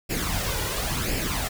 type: noise with flanger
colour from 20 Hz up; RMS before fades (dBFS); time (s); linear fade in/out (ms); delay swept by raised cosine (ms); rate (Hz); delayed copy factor
pink; -27; 0.09-1.49; 20; 0.4 to 2.1; 0.95; +0.6
effects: none